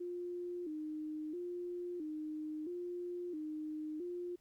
sine tone with vibrato, 329.6 Hz, E4, in tune, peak -39 dBFS, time 0-4.36 s, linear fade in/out 10 ms, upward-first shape square, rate 0.75 Hz, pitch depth 120 cents each way, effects pink hiss -75 dBFS RMS until 4.4 s

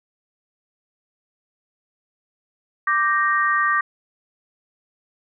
sine chord, G minor, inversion second, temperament equal, 1174.7 / 1568 / 1864.7 Hz, D6 / G6 / Bb6, 0 / 0 / 0 cents, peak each -19 / -24 / -21 dBFS, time 2.87-3.81 s, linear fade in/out 5 ms, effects none

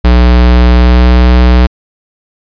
square tone with pitch glide, 60.8 to 61.54 Hz, B1 to B1, -26 to -5 cents, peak -3 dBFS, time 0.04-1.67 s, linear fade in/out 10 ms, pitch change +21 cents, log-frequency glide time 0.67-1.19 s, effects resampled to 11025 Hz

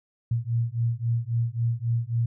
sine beating tone pair, 115.1 / 118.8 Hz, A#2 / A#2, -22 / +33 cents, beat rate 3.7 Hz, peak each -26 dBFS, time 0.31-2.26 s, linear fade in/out 5 ms, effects none

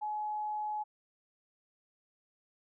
sine tone, 847 Hz, G#5, 34 cents sharp, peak -33 dBFS, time 0.01-0.84 s, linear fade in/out 20 ms, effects none

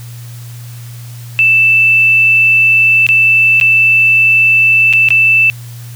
sine tone with dropouts, 2649 Hz, E7, 8 cents sharp, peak -5 dBFS, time 1.39-5.5 s, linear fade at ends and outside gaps 0 ms, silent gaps 3.066-3.089 / 3.6-3.612 / 4.928-4.935 / 5.087-5.105 s, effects added 119 Hz sine -26 dBFS peak until 5.95 s + white hiss -38 dBFS RMS until 5.95 s

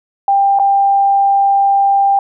sine tone with dropouts, 793 Hz, G5, 20 cents sharp, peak -8 dBFS, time 0.28-2.19 s, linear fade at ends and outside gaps 2 ms, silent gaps 0.589-0.597 s, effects none

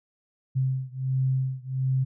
sine beating tone pair, 130.81 / 132.21 Hz, C3 / C3, 0 / +18 cents, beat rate 1.4 Hz, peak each -26 / -27 dBFS, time 0.55-2.05 s, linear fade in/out 20 ms, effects none

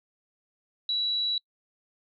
sine tone, 3920 Hz, B7, 14 cents flat, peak -25 dBFS, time 0.89-1.38 s, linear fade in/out 2 ms, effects noise-tail reverb RT60 0.1 s tail -26 dB re dry

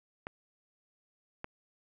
clicks, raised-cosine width 0.5 ms, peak -23 dBFS, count 2, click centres 0.269 / 1.444 s, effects none

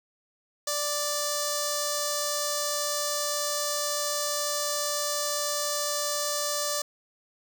5% pulse tone with notch filter, 587.3 Hz, D5, in tune, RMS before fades -29 dBFS, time 0.67-6.82 s, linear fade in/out 5 ms, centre 2500 Hz, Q 0.63, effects none

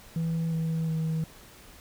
sine tone with pitch steps, 164.3 / 162.13 / 159.99 Hz, E3 / E3 / D#3, -5 / -28 / +49 cents, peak -23 dBFS, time 0.16-1.24 s, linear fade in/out 2 ms, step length 360 ms, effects tanh soft clip ceiling -25 dBFS + pink hiss -51 dBFS RMS until 1.8 s

